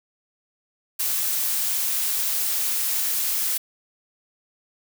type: noise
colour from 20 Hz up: blue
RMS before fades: -24 dBFS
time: 0.99-3.58 s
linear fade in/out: 10 ms
effects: none